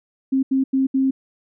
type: tone bursts at uneven times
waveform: sine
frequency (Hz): 266.5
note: C4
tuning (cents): +32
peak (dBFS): -15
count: 4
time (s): 0.32-0.43 / 0.51-0.64 / 0.73-0.87 / 0.94-1.11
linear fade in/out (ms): 10
effects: none